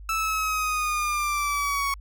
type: linear sweep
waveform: 30% pulse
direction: down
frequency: 1318.5 to 1108.7 Hz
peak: -21 dBFS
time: 0.09-1.94 s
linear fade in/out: 2 ms
effects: added 50 Hz sine -39 dBFS peak until 2 s